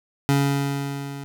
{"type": "tone with level ramp", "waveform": "25% pulse", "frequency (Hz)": 140, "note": "C#3", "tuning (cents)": 18, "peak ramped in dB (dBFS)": [-12, -29], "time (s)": [0.29, 1.24], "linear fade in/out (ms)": 0, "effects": []}